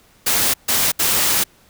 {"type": "noise bursts at uneven times", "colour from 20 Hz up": "white", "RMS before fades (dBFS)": -17, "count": 3, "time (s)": [[0.26, 0.54], [0.68, 0.92], [0.99, 1.44]], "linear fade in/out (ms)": 10, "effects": ["pink hiss -53 dBFS RMS until 1.69 s"]}